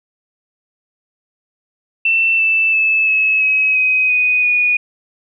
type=tone with pitch steps; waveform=sine; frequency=2679 / 2647 / 2615 / 2583 / 2552 / 2521 / 2491 / 2461 Hz; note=E7 / E7 / E7 / E7 / D#7 / D#7 / D#7 / D#7; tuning=+27 / +7 / -15 / -36 / +43 / +22 / +1 / -20 cents; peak=-11 dBFS; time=2.05-4.77 s; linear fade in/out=5 ms; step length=340 ms; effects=none